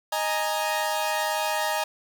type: chord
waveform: sawtooth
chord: D# suspended fourth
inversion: none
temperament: equal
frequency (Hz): 622.3 / 830.6 / 932.3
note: D#5 / G#5 / A#5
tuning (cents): 0 / 0 / 0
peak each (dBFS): -25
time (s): 0.12-1.84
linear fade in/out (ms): 5
effects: 8-bit